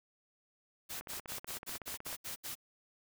white noise bursts, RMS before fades -42 dBFS, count 9, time 0.89-2.554 s, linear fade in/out 20 ms, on 120 ms, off 73 ms
click train, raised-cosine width 0.5 ms, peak -30 dBFS, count 19, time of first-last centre 1.01-2.128 s, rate 16.1 Hz
effects none

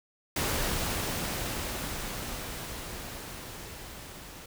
pink noise with level ramp, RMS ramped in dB -29 to -46 dBFS, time 0.36-4.46 s, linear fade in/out 5 ms, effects none

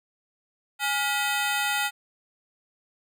20% pulse ring-modulated tone, 1124 Hz, C#6, 24 cents sharp, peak -16 dBFS, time 0.79-1.91 s, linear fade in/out 50 ms, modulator 295 Hz, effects none

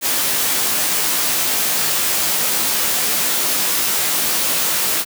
white noise with comb filter, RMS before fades -18 dBFS, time 0.01-5.05 s, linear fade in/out 50 ms, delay 17 ms, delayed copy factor -0.6, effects high-pass 150 Hz 12 dB/octave

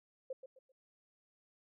sine tone with echo, 523.3 Hz, C5, in tune, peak -38 dBFS, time 0.3-0.33 s, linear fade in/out 5 ms, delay 130 ms, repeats 3, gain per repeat -10 dB, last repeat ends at 0.72 s, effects none

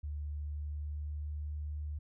sine tone with pitch glide, 73.8 to 74.7 Hz, D2 to D2, +9 to +30 cents, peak -36 dBFS, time 0.03-1.99 s, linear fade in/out 10 ms, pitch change +21 cents, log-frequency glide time 0.29-1.42 s, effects none

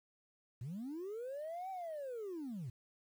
sine linear two-way sweep, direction up then down, 108.4 to 776 to 108.4 Hz, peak -39 dBFS, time 0.61-2.7 s, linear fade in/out 5 ms, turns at 1.7 s, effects tanh soft clip ceiling -39 dBFS + 11-bit

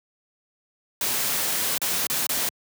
white noise with dropouts, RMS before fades -25 dBFS, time 1.01-2.49 s, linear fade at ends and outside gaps 2 ms, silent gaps 1.78-1.816 / 2.069-2.099 / 2.267-2.292 s, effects high-pass 100 Hz 12 dB/octave

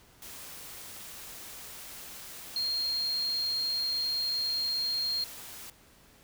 sine tone in noise, 4225 Hz, C8, 16 cents sharp, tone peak -28 dBFS, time 2.56-5.24 s, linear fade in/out 2 ms, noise white, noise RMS -45 dBFS, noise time 0.22-5.7 s, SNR +14 dB, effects pink hiss -59 dBFS RMS until 6.23 s

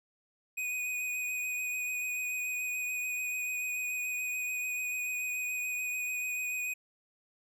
square tone with vibrato, 2489 Hz, D#7, in tune, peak -33 dBFS, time 0.57-6.74 s, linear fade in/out 10 ms, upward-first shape sine, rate 6.9 Hz, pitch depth 16 cents each way, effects 12-bit

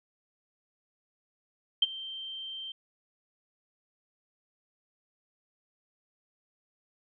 sine tone with ADSR envelope, 3136 Hz, G7, in tune, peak -17 dBFS, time 1.82-2.72 s, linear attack 6 ms, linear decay 28 ms, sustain -20 dB, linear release 4 ms, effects none

